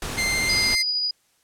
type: noise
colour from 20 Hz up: pink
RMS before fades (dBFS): -30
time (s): 0.02-0.75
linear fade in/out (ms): 2
type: tone with vibrato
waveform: sawtooth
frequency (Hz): 2093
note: C7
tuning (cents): 0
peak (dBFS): -18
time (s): 0.17-0.83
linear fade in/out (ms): 20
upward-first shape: triangle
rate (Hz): 17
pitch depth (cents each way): 13
type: tone with tremolo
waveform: sine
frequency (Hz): 4918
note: D#8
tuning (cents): -21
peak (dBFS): -20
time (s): 0.49-1.11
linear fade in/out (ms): 5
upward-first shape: triangle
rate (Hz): 13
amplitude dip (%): 30
effects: white hiss -64 dBFS RMS until 1.43 s + low-pass 11000 Hz 12 dB/octave